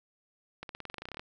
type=accelerating click train; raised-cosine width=0.3 ms; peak=-24 dBFS; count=15; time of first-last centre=0.63-1.195 s; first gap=62 ms; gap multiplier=0.93; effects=none